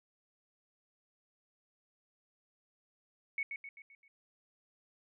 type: tone with echo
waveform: sine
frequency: 2218 Hz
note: C#7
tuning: in tune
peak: -32 dBFS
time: 3.38-3.43 s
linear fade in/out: 2 ms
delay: 130 ms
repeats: 5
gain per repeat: -6 dB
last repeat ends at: 4.08 s
effects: none